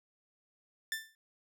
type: tone with exponential decay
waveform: sawtooth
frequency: 1774 Hz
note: A6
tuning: 14 cents sharp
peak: -27 dBFS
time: 0.92-1.15 s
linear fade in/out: 1 ms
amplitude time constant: 49 ms
effects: none